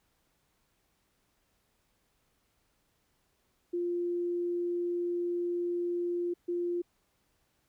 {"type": "tone bursts at uneven times", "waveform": "sine", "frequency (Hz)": 349.2, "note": "F4", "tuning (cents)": 0, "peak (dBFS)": -29, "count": 2, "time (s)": [[3.73, 6.34], [6.48, 6.82]], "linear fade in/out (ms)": 10, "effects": ["pink hiss -74 dBFS RMS until 7.68 s"]}